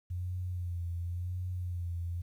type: tone with vibrato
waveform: sine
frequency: 88.3 Hz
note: F2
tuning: 20 cents sharp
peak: -33 dBFS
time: 0.1-2.22 s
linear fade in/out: 10 ms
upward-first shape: sine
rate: 0.92 Hz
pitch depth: 49 cents each way
effects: 11-bit